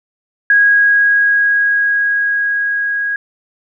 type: tone with level ramp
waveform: sine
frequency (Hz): 1647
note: G#6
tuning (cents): -15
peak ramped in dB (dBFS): -6 to -15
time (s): 0.5-3.16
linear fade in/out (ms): 2
effects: none